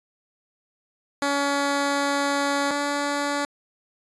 10% pulse tone pair in turn, 282.4 / 287 Hz, C#4 / D4, +32 / -40 cents, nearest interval unison, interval 28 cents, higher second, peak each -13 / -15 dBFS, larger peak first, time 1.22-2.71 / 2.71-3.45 s, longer first, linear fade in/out 2 ms, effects resampled to 22050 Hz

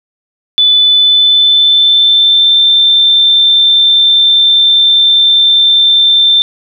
sine tone with pitch glide, 3488 to 3565 Hz, A7 to A7, -16 to +22 cents, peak -4 dBFS, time 0.58-6.42 s, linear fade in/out 0 ms, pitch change +38 cents, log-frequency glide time 0.69-2.62 s, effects none

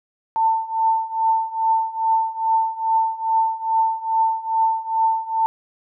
sine tone with tremolo, 894 Hz, A5, 27 cents sharp, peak -13 dBFS, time 0.36-5.46 s, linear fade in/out 0 ms, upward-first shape triangle, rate 2.4 Hz, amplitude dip 90%, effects none

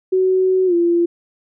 sine tone with pitch glide, 374.1 to 343.1 Hz, F#4 to F4, +19 to -31 cents, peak -12 dBFS, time 0.12-1.06 s, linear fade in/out 10 ms, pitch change -150 cents, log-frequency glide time 0.66-0.74 s, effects none

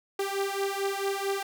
sawtooth beating tone pair, 392 / 396.5 Hz, G4 / G4, 0 / +20 cents, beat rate 4.5 Hz, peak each -27 dBFS, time 0.19-1.43 s, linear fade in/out 5 ms, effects none

